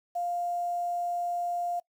sine tone with quantisation, 700 Hz, F5, 4 cents sharp, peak -28 dBFS, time 0.15-1.8 s, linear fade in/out 10 ms, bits 9, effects noise-tail reverb RT60 0.1 s tail -22 dB re dry

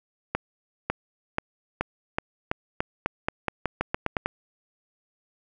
accelerating click train, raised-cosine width 0.5 ms, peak -9 dBFS, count 16, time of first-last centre 0.35-4.26 s, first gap 550 ms, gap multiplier 0.88, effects none

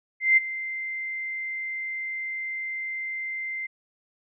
sine tone with ADSR envelope, 2084 Hz, C7, 7 cents flat, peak -13 dBFS, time 0.2-3.67 s, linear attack 170 ms, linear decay 19 ms, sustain -16 dB, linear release 13 ms, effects none

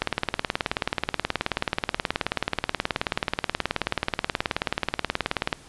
click train, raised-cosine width 0.3 ms, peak -6 dBFS, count 104, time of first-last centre 0.02-5.528 s, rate 18.7 Hz, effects pink hiss -49 dBFS RMS until 5.68 s + resampled to 24000 Hz

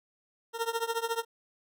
20% pulse tone with tremolo, 459.8 Hz, A#4, 24 cents flat, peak -21 dBFS, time 0.53-1.25 s, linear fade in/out 50 ms, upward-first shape triangle, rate 14 Hz, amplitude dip 95%, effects none

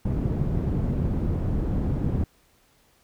white low-pass noise, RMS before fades -25 dBFS, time 0.05-2.24 s, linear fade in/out 5 ms, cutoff 160 Hz, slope 12 dB/octave, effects pink hiss -62 dBFS RMS until 3.03 s

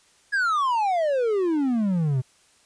triangle exponential sweep, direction down, 1690 to 123.4 Hz, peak -18 dBFS, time 0.32-2.22 s, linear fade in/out 20 ms, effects white hiss -59 dBFS RMS until 2.65 s + resampled to 22050 Hz

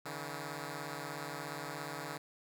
5% pulse beating tone pair, 142.8 / 159.8 Hz, D3 / D#3, -48 / +47 cents, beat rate 17 Hz, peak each -31 / -32 dBFS, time 0.05-2.18 s, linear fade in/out 10 ms, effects none

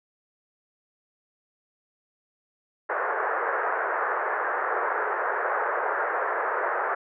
white band-pass noise, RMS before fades -27 dBFS, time 2.89-6.95 s, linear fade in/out 10 ms, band 400 to 1700 Hz, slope 48 dB/octave, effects none

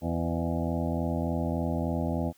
harmonic tone with a mistuned harmonic, 83.4 Hz, E2, 21 cents sharp, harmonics 1 / 2 / 3 / 4 / 6 / 7 / 8 / 9 / 10, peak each -32 / -32 / -32 / -37 / -39 / -37 / -40 / -42 / -42 dBFS, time 0.01-2.33 s, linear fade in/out 50 ms, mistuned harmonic 7, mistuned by +41 cents, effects white hiss -63 dBFS RMS until 2.37 s

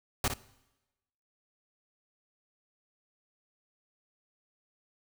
pink noise with echo, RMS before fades -28 dBFS, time 0.24-0.28 s, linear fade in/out 2 ms, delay 58 ms, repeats 1, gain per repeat -7 dB, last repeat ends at 0.338 s, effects noise-tail reverb RT60 1.0 s tail -20 dB re dry

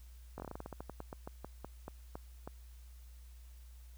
slowing click train, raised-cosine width 1 ms, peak -29 dBFS, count 20, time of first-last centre 0.38-2.475 s, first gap 19 ms, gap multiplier 1.17, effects added 60 Hz sine -51 dBFS peak until 3.97 s + white hiss -67 dBFS RMS until 3.97 s

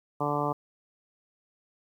harmonic tone, 146.2 Hz, D3, 7 cents flat, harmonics 1 / 2 / 3 / 4 / 5 / 6 / 7 / 8, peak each -34 / -34 / -34 / -34 / -34 / -34 / -34 / -34 dBFS, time 0.2-0.53 s, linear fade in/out 10 ms, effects 10-bit

